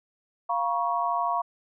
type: chord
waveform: sine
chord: Bb minor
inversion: second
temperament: equal with one note detuned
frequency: 698.5 / 956.3 / 1108.7 Hz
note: F5 / Bb5 / Db6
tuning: 0 / +44 / 0 cents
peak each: -28 dBFS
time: 0.49-1.42 s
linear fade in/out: 10 ms
effects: none